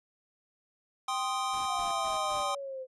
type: chord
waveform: square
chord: C minor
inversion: second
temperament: equal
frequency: 784 / 1046.5 / 1244.5 Hz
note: G5 / C6 / Eb6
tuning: 0 / 0 / 0 cents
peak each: -35 dBFS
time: 1.08-2.55 s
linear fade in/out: 5 ms
type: noise with tremolo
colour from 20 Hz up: pink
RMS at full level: -49 dBFS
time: 1.53-2.52 s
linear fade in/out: 5 ms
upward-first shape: square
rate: 3.9 Hz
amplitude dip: 75%
type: exponential sweep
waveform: sine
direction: down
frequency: 740 to 512 Hz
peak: -36 dBFS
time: 1.66-2.87 s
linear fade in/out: 50 ms
effects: resampled to 24000 Hz